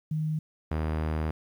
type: tone pair in turn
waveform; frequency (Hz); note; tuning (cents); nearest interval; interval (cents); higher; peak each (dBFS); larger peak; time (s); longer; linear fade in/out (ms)
sine / sawtooth; 155.4 / 78.22; D#3 / D#2; -2 / +10; octave; 1188; first; -26 / -23; second; 0.11-0.39 / 0.71-1.31; second; 5
effects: low-pass 2000 Hz 12 dB/octave + 10-bit